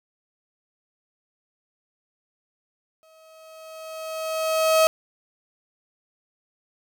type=tone with exponential growth; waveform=35% pulse; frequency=638 Hz; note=D#5; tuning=43 cents sharp; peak=-12 dBFS; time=3.03-4.87 s; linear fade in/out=0 ms; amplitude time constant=400 ms; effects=none